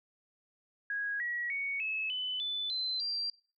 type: tone with pitch steps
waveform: sine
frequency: 1651 / 1918.5 / 2229 / 2591 / 3011 / 3498 / 4065 / 4724 Hz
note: G#6 / A#6 / C#7 / E7 / F#7 / A7 / B7 / D8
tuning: -11 / +49 / +9 / -30 / +30 / -11 / +49 / +9 cents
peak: -32 dBFS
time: 0.9-3.3 s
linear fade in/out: 2 ms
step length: 300 ms
effects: noise-tail reverb RT60 0.4 s tail -21 dB re dry